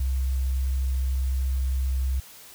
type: tone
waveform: sine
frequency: 65.41 Hz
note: C2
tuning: in tune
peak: -22 dBFS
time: 0-2.2 s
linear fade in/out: 5 ms
effects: white hiss -47 dBFS RMS until 2.54 s